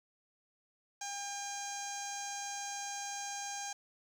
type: tone with low-pass filter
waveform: sawtooth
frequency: 803 Hz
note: G5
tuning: 41 cents sharp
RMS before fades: -41 dBFS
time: 1.01-3.73 s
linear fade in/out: 5 ms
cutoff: 6600 Hz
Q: 7.8
effects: 10-bit